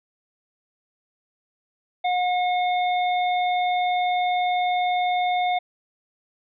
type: harmonic tone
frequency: 722 Hz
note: F#5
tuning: 43 cents flat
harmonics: 1 / 3 / 5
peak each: -20 / -30 / -34 dBFS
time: 2.04-5.59 s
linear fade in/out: 10 ms
effects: none